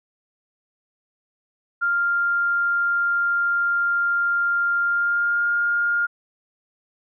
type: tone with pitch glide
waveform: sine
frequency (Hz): 1396.9 to 1412.3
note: F6 to F6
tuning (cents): 0 to +19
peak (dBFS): -18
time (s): 1.81-6.07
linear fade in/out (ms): 20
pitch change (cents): +19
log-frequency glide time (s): 4.83-5.46
effects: none